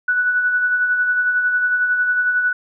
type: tone with tremolo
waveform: sine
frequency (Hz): 1480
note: F#6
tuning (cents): 0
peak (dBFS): -13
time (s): 0.08-2.53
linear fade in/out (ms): 5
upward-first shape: sine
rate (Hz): 11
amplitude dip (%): 40
effects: none